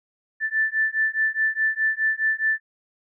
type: beating tone pair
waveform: sine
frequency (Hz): 1760 / 1764.8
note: A6 / A6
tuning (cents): 0 / +5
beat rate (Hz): 4.8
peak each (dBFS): -23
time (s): 0.4-2.6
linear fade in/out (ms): 50
effects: none